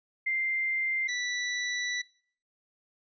sine / sawtooth tone pair in turn, 2093 / 1967 Hz, C7 / B6, 0 / -7 cents, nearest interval minor second, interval 107 cents, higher first, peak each -26 dBFS, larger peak neither, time 0.26-1.08 / 1.08-2.02 s, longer second, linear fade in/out 10 ms, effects noise-tail reverb RT60 0.5 s tail -21 dB re dry + resampled to 16000 Hz

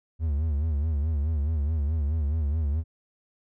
triangle tone with vibrato, 75.8 Hz, D#2, 45 cents flat, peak -21 dBFS, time 0.19-2.84 s, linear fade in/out 50 ms, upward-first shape sine, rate 4.7 Hz, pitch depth 130 cents each way, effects none

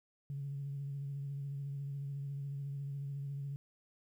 sine tone with vibrato, 140 Hz, C#3, 18 cents sharp, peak -37 dBFS, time 0.3-3.56 s, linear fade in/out 0 ms, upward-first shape sine, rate 14 Hz, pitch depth 29 cents each way, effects tanh soft clip ceiling -33 dBFS + 12-bit

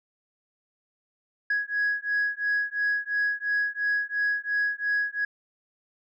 sine beating tone pair, 1664 / 1666.9 Hz, G#6 / G#6, +3 / +6 cents, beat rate 2.9 Hz, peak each -26 dBFS, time 1.5-5.25 s, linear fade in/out 5 ms, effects tanh soft clip ceiling -19 dBFS

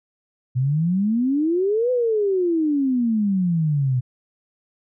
sine exponential two-way sweep, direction up then down, 122.4 to 509 to 122.4 Hz, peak -17 dBFS, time 0.55-4.01 s, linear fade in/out 20 ms, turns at 1.91 s, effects none

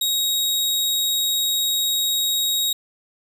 sawtooth tone, 3784 Hz, A#7, 25 cents sharp, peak -16 dBFS, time 0.01-2.73 s, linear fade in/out 5 ms, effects none

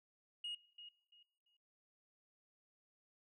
sine tone with echo, 2874 Hz, F7, 49 cents sharp, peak -39 dBFS, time 0.44-0.55 s, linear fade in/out 5 ms, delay 340 ms, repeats 3, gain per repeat -12 dB, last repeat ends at 1.57 s, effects noise-tail reverb RT60 0.8 s tail -21 dB re dry + tanh soft clip ceiling -39 dBFS

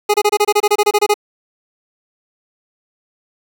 25% pulse tone bursts, 415.3 Hz, G#4, in tune, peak -6 dBFS, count 14, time 0.09-1.142 s, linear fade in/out 10 ms, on 51 ms, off 26 ms, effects 8-bit

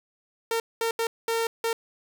sawtooth tone bursts at uneven times, 456.8 Hz, A#4, 35 cents flat, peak -20 dBFS, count 5, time 0.51-0.6 / 0.81-0.91 / 0.99-1.07 / 1.28-1.47 / 1.64-1.73 s, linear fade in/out 2 ms, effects none

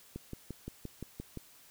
click train, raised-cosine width 3 ms, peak -27 dBFS, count 8, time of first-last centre 0.16-1.373 s, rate 5.77 Hz, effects white hiss -59 dBFS RMS until 1.7 s

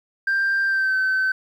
sine tone with pitch glide, 1583 to 1532.6 Hz, G6 to G6, +17 to -40 cents, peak -16 dBFS, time 0.27-1.32 s, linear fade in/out 5 ms, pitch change -57 cents, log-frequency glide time 0.65-0.96 s, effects tanh soft clip ceiling -16 dBFS + 9-bit

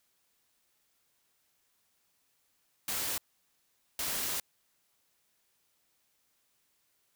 white noise bursts at uneven times, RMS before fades -34 dBFS, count 2, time 2.88-3.18 / 3.99-4.4 s, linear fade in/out 2 ms, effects white hiss -74 dBFS RMS until 7.15 s

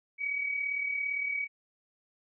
sine tone with amplitude modulation, 2266 Hz, C#7, 37 cents sharp, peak -27 dBFS, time 0.18-1.48 s, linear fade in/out 50 ms, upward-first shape sine, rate 37.6 Hz, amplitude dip 55%, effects none

